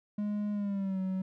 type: tone with pitch glide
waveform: triangle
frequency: 207.7 to 188.27 Hz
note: G#3 to F#3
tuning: 0 to +30 cents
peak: -28 dBFS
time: 0.18-1.22 s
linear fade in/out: 5 ms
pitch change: -170 cents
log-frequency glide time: 0.52-1 s
effects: none